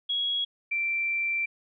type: tone pair in turn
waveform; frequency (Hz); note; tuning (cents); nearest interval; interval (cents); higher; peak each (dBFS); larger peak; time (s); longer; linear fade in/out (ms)
sine; 3322 / 2349; G#7 / D7; 0 / 0; tritone; 600; first; -25; neither; 0.09-0.45 / 0.71-1.46; second; 10
effects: none